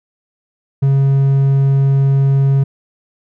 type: tone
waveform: triangle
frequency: 137.1 Hz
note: C#3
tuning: 19 cents flat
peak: -7 dBFS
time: 0.82-2.64 s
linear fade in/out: 10 ms
effects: none